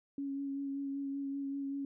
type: tone with vibrato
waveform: sine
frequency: 277.2 Hz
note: C#4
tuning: in tune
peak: -35 dBFS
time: 0.18-1.85 s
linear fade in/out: 2 ms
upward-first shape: sine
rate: 5.2 Hz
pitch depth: 17 cents each way
effects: none